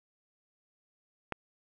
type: click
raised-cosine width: 0.5 ms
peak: -18 dBFS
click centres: 1.323 s
effects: none